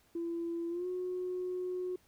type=tone with pitch glide; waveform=sine; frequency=337.8 to 364.1 Hz; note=E4 to F#4; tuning=+42 to -28 cents; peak=-33 dBFS; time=0.15-1.96 s; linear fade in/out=5 ms; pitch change=+130 cents; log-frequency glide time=0.69-0.87 s; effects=tanh soft clip ceiling -29 dBFS + pink hiss -68 dBFS RMS until 2.07 s